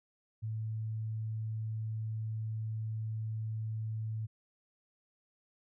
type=tone; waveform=sine; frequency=110 Hz; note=A2; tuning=in tune; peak=-34 dBFS; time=0.42-4.27 s; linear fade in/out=20 ms; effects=none